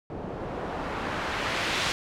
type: noise with low-pass filter sweep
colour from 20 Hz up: white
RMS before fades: -31 dBFS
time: 0.1-1.92 s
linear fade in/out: 0 ms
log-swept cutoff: 430 to 3800 Hz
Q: 0.81
effects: none